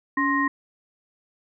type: tone cluster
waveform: sine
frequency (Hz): 282.5 / 1055 / 1869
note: C#4 / C6 / A#6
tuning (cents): +33 / +14 / +4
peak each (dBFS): -24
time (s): 0.17-0.48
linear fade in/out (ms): 5
effects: none